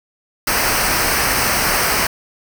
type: noise with comb filter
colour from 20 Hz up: pink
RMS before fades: -17 dBFS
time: 0.47-2.07 s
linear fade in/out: 5 ms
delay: 0.28 ms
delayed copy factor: -0.65
effects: none